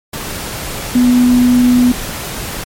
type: tone in noise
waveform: sine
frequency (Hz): 246.9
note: B3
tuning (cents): 0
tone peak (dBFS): -6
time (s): 0.95-1.92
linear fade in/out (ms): 5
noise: pink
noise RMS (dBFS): -23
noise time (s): 0.13-2.64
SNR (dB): +14
effects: MP3 64 kbps